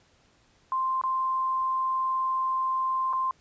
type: tone with dropouts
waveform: sine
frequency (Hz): 1046.5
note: C6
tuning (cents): 0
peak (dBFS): -24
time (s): 0.72-3.31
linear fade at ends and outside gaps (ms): 1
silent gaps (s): 1.014-1.037 / 3.129-3.133
effects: pink hiss -63 dBFS RMS until 3.4 s + resampled to 16000 Hz